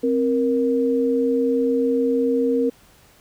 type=tone pair together; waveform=sine; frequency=263.5 / 469.5 Hz; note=C4 / A#4; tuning=+12 / +12 cents; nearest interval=minor seventh; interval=1000 cents; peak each=-20 / -19 dBFS; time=0.03-2.7 s; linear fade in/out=10 ms; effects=pink hiss -53 dBFS RMS until 3.2 s